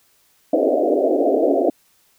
white band-pass noise, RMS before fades -17 dBFS, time 0.53-1.7 s, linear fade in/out 5 ms, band 260 to 690 Hz, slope 96 dB/octave, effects white hiss -59 dBFS RMS until 2.18 s

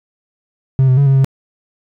triangle tone with pitch steps, 132.9 / 128.8 / 140.7 / 135.7 / 134.3 Hz, C3 / C3 / C#3 / C#3 / C3, +27 / -27 / +26 / -36 / +46 cents, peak -5 dBFS, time 0.79-1.245 s, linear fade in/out 0 ms, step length 91 ms, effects tanh soft clip ceiling -1 dBFS

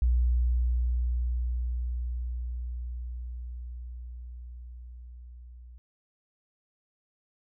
sine tone with level ramp, 60.6 Hz, B1, 32 cents flat, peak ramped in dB -20 to -45 dBFS, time 0.02-5.78 s, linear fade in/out 0 ms, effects none

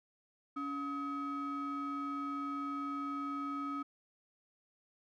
triangle ring-modulated tone, 493.9 Hz, B4, in tune, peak -31 dBFS, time 0.56-3.83 s, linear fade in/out 10 ms, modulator 776 Hz, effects none

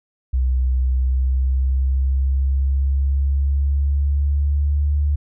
sine tone with pitch glide, 63.8 to 72.86 Hz, C2 to D2, -43 to -13 cents, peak -15 dBFS, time 0.33-5.16 s, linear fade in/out 10 ms, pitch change +230 cents, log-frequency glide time 0.77-4.94 s, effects none

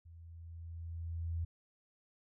sine tone with level ramp, 83.4 Hz, E2, 21 cents sharp, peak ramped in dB -52 to -33 dBFS, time 0.05-1.45 s, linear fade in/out 10 ms, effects none

